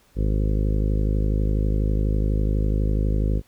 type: harmonic tone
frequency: 52.1 Hz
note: G#1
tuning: 6 cents sharp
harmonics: 1 / 2 / 3 / 4 / 5 / 6 / 7 / 8 / 9 / 10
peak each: -20 / -26 / -30 / -32 / -34 / -36 / -37 / -38 / -39 / -40 dBFS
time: 0.15-3.42 s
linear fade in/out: 50 ms
effects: pink hiss -59 dBFS RMS until 3.47 s